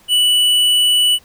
sine tone with tanh clipping, 2960 Hz, F#7, in tune, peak -12 dBFS, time 0.08-1.19 s, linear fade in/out 50 ms, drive 12 dB, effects pink hiss -50 dBFS RMS until 1.24 s

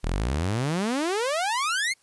sawtooth exponential sweep, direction up, 36.71 to 2217 Hz, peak -20 dBFS, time 0.03-1.94 s, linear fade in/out 20 ms, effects white hiss -63 dBFS RMS until 2.02 s + resampled to 24000 Hz

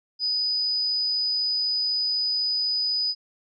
sine tone, 4978 Hz, D#8, in tune, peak -22 dBFS, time 0.19-3.15 s, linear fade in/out 50 ms, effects none

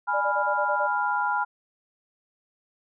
sine chord, F diminished, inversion first, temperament equal, 830.6 / 987.8 / 1396.9 Hz, Ab5 / Cb6 / F6, 0 / 0 / 0 cents, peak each -27 dBFS, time 0.07-1.45 s, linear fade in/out 20 ms
sine tone bursts, 593 Hz, D5, 17 cents sharp, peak -26 dBFS, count 7, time 0.13-0.875 s, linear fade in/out 20 ms, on 85 ms, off 25 ms
effects none

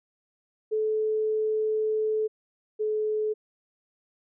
sine tone pair in turn, 433.3 / 429.1 Hz, A4 / A4, -27 / -43 cents, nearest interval unison, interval 16 cents, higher first, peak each -23 / -24 dBFS, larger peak first, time 0.71-2.28 / 2.79-3.34 s, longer first, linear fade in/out 20 ms, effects none

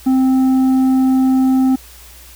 sine tone with tanh clipping, 261.6 Hz, C4, in tune, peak -11 dBFS, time 0.06-1.76 s, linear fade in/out 10 ms, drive 6 dB, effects added 60 Hz sine -41 dBFS peak until 2.35 s + white hiss -41 dBFS RMS until 2.35 s

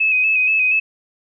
sine tone with vibrato, 2555 Hz, D#7, 45 cents sharp, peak -13 dBFS, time 0-0.8 s, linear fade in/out 10 ms, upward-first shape square, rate 4.2 Hz, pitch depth 31 cents each way, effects none

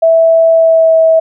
sine tone with pitch glide, 656 to 647.7 Hz, E5 to E5, -9 to -31 cents, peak -4 dBFS, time 0.02-1.2 s, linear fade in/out 10 ms, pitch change -22 cents, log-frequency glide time 0.51-0.96 s, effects none

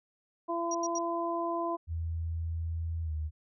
harmonic tone, 338.8 Hz, E4, 48 cents sharp, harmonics 1 / 2 / 3, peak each -34 / -34 / -34 dBFS, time 0.48-1.77 s, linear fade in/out 20 ms
sine tone bursts, 5730 Hz, F8, 44 cents sharp, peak -33 dBFS, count 3, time 0.71-0.987 s, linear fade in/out 5 ms, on 37 ms, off 83 ms
sine tone with pitch glide, 82.41 to 77.34 Hz, E2 to D#2, 0 to -10 cents, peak -31 dBFS, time 1.87-3.31 s, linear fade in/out 50 ms, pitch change -110 cents, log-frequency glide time 3.03-3.12 s
effects none

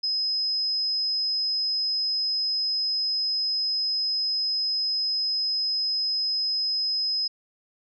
sine tone, 5080 Hz, D#8, 35 cents sharp, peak -23 dBFS, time 0.03-7.28 s, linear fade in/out 10 ms, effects none

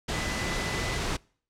sine tone in noise, 2000 Hz, B6, 21 cents sharp, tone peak -36 dBFS, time 0.13-0.98 s, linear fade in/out 10 ms, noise pink, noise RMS -30 dBFS, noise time 0.08-1.17 s, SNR -9 dB, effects noise-tail reverb RT60 0.5 s tail -26 dB re dry + low-pass 7000 Hz 12 dB/octave

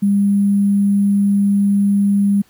sine tone with sample-and-hold, 200.6 Hz, G3, 40 cents sharp, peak -11 dBFS, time 0.02-2.42 s, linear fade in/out 10 ms, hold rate 11025 Hz, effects pink hiss -54 dBFS RMS until 2.49 s + high-pass 60 Hz 12 dB/octave

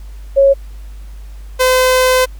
sine / sawtooth tone pair in turn, 550 / 511.8 Hz, C#5 / C5, -14 / -38 cents, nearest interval minor second, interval 124 cents, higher first, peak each -5 dBFS, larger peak neither, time 0.36-0.54 / 1.59-2.26 s, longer second, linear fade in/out 20 ms, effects added 50 Hz sine -28 dBFS peak until 2.39 s + pink hiss -48 dBFS RMS until 2.39 s

